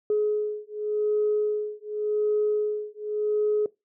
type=beating tone pair; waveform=sine; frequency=421.5 / 422.38 Hz; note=G#4 / G#4; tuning=+26 / +29 cents; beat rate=0.88 Hz; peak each=-25 dBFS; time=0.1-3.66 s; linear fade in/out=2 ms; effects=noise-tail reverb RT60 0.2 s tail -21 dB re dry + tanh soft clip ceiling -15 dBFS